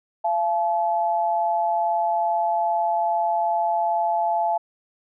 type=tone pair together; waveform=sine; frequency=683.4 / 861 Hz; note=F5 / A5; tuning=-38 / -38 cents; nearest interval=major third; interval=400 cents; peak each=-22 dBFS; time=0.24-4.58 s; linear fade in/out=10 ms; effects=none